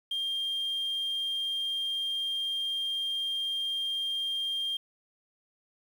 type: tone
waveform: sine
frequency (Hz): 3198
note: G7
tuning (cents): +34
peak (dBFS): -27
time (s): 0.11-4.77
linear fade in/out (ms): 5
effects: tanh soft clip ceiling -27 dBFS + 9-bit